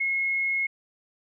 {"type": "tone", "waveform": "sine", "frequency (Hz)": 2167, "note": "C#7", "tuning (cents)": -40, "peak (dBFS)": -23, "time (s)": [0, 0.67], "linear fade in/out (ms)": 10, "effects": []}